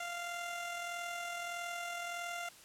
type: tone with amplitude modulation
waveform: 15% pulse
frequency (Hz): 695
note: F5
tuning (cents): -9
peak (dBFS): -31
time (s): 0-2.49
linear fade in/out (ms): 5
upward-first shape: sine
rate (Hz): 41.6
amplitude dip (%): 35
effects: white hiss -57 dBFS RMS until 2.64 s + low-pass 11000 Hz 12 dB/octave